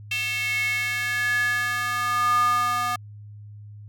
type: tone with high-pass filter sweep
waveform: square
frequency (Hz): 243.4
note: B3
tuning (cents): -25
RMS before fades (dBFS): -24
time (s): 0.11-2.96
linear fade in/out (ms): 5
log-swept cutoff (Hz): 2600 to 1000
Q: 7.4
effects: added 104 Hz sine -39 dBFS peak until 3.88 s